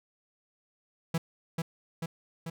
45% pulse tone with echo, 164.81 Hz, E3, in tune, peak -26 dBFS, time 1.14-1.18 s, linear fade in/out 5 ms, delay 440 ms, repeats 3, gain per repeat -3 dB, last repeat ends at 2.5 s, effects none

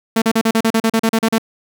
sawtooth tone bursts, 224.6 Hz, A3, 36 cents sharp, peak -8 dBFS, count 13, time 0.16-1.383 s, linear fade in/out 5 ms, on 59 ms, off 38 ms, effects none

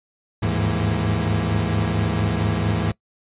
35% pulse tone cluster, 77 / 100.6 / 105 / 165.4 / 235.4 Hz, D#2 / G2 / G#2 / E3 / A#3, -17 / +45 / +19 / +6 / +17 cents, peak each -27 / -27 / -21 / -23 / -28 dBFS, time 0.42-2.92 s, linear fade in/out 10 ms, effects noise-tail reverb RT60 0.1 s tail -22 dB re dry + resampled to 8000 Hz

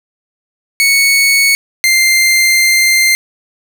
sawtooth tone pair in turn, 2217 / 2093 Hz, C#7 / C7, 0 / 0 cents, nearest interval minor second, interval 100 cents, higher first, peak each -4 dBFS, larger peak neither, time 0.8-1.55 / 1.84-3.15 s, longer second, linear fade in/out 0 ms, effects none

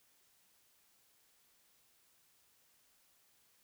silence, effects white hiss -71 dBFS RMS until 3.63 s

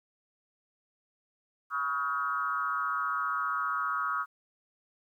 sine tone with frequency modulation, 1270 Hz, D#6, 35 cents sharp, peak -28 dBFS, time 1.7-4.26 s, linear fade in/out 50 ms, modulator 145 Hz, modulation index 1.2, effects 11-bit

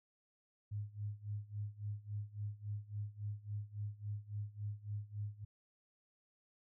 sine tone with tremolo, 103.83 Hz, G#2, in tune, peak -37 dBFS, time 0.71-5.45 s, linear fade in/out 10 ms, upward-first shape sine, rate 3.6 Hz, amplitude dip 90%, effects none

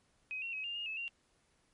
sine tone with pitch steps, 2526 / 2731 / 2548 / 2800 / 2841 / 2602 / 2765 Hz, D#7 / F7 / D#7 / F7 / F7 / E7 / F7, +26 / -39 / +41 / +4 / +29 / -23 / -18 cents, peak -37 dBFS, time 0.31-1.08 s, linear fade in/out 0 ms, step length 110 ms, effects pink hiss -73 dBFS RMS until 1.73 s + MP3 48 kbps

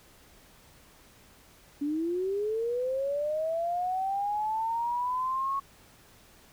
sine linear sweep, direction up, 281.9 to 1107 Hz, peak -27 dBFS, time 1.81-5.6 s, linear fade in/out 10 ms, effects pink hiss -57 dBFS RMS until 6.52 s

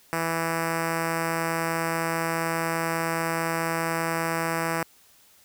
5% pulse tone with notch filter, 164.81 Hz, E3, in tune, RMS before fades -27 dBFS, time 0.13-4.83 s, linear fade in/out 0 ms, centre 4100 Hz, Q 1.5, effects white hiss -57 dBFS RMS until 5.44 s

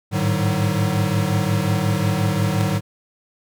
square tone cluster, 102.6 / 108.2 / 151 / 188.6 Hz, G#2 / A2 / D3 / F#3, -21 / -29 / +48 / +33 cents, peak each -24 dBFS, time 0.11-2.81 s, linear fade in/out 50 ms, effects none

